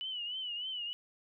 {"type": "tone with vibrato", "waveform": "sine", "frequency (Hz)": 2960, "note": "F#7", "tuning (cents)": 0, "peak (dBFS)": -36, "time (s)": [0.01, 0.93], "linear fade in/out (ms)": 0, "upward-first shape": "triangle", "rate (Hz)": 3.3, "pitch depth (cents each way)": 100, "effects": []}